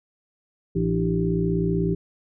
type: harmonic tone with a mistuned harmonic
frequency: 56 Hz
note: A1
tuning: 31 cents sharp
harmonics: 1 / 2 / 3 / 5 / 6 / 7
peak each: -31 / -30 / -23 / -29 / -33 / -26 dBFS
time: 0.75-1.95 s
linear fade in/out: 10 ms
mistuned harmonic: 5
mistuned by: +120 cents
effects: none